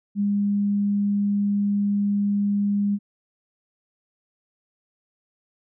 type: tone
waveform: sine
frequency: 202.9 Hz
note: G#3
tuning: 40 cents flat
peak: -19 dBFS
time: 0.15-2.99 s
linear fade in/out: 50 ms
effects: none